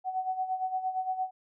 sine tone with tremolo, 749 Hz, F#5, 21 cents sharp, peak -26 dBFS, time 0.04-1.31 s, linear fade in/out 50 ms, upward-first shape sine, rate 8.7 Hz, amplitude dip 70%, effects none

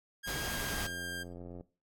sawtooth tone with pitch glide, 1622 to 1596 Hz, G#6 to G6, -41 to +31 cents, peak -35 dBFS, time 0.23-1.24 s, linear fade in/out 20 ms, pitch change -28 cents, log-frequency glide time 0.35-1.11 s
pink noise, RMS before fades -38 dBFS, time 0.27-0.87 s, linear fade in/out 5 ms
click train, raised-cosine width 2 ms, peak -33 dBFS, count 66, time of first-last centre 0.87-1.609 s, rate 87.9 Hz
effects noise-tail reverb RT60 0.3 s tail -17 dB re dry + AAC 64 kbps

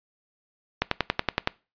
click train, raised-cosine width 0.3 ms, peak -5 dBFS, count 8, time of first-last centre 0.82-1.474 s, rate 10.7 Hz, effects noise-tail reverb RT60 0.3 s tail -22 dB re dry + resampled to 11025 Hz

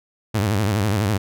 sawtooth tone with vibrato, 103.2 Hz, G#2, 10 cents flat, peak -14 dBFS, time 0.34-1.18 s, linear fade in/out 10 ms, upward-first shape sine, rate 12 Hz, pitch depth 150 cents each way, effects none

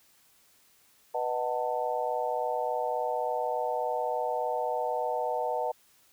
sine chord, B dominant seventh, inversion none, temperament just, 493.9 / 617.4 / 740.8 / 889 Hz, B4 / D#5 / F#5 / A5, 0 / -14 / +2 / +18 cents, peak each -33 dBFS, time 1.14-5.72 s, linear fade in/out 10 ms, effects white hiss -63 dBFS RMS until 6.12 s

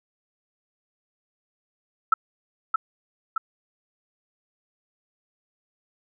sine tone with echo, 1318.5 Hz, E6, in tune, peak -13 dBFS, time 2.12-2.14 s, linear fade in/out 5 ms, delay 620 ms, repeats 2, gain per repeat -4 dB, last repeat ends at 3.38 s, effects none

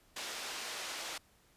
white band-pass noise, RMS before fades -42 dBFS, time 0.16-1.18 s, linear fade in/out 5 ms, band 360 to 5400 Hz, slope 12 dB/octave, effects pink hiss -67 dBFS RMS until 1.56 s + resampled to 32000 Hz

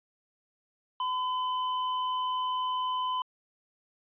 sine tone with tanh clipping, 1012 Hz, B5, 42 cents sharp, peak -30 dBFS, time 1-3.22 s, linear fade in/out 2 ms, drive 16 dB, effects resampled to 8000 Hz

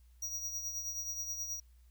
square tone with tremolo, 5760 Hz, F#8, 47 cents flat, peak -35 dBFS, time 0.22-1.6 s, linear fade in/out 5 ms, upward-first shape triangle, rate 9.4 Hz, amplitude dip 60%, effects added 60 Hz sine -58 dBFS peak until 1.9 s + white hiss -75 dBFS RMS until 1.9 s

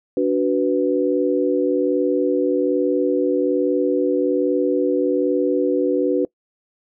sine chord, B minor, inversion first, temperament equal with one note detuned, 288.8 / 370 / 493.9 Hz, D4 / F#4 / B4, -29 / 0 / 0 cents, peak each -20 dBFS, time 0.17-6.25 s, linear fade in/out 2 ms, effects noise-tail reverb RT60 0.1 s tail -23 dB re dry

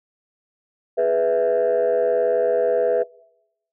sine chord, E major, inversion first, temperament equal, 415.3 / 493.9 / 659.3 Hz, G#4 / B4 / E5, 0 / 0 / 0 cents, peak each -22 / -17 / -19 dBFS, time 0.97-3.04 s, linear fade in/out 20 ms, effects noise-tail reverb RT60 0.9 s tail -25 dB re dry + tanh soft clip ceiling -12 dBFS

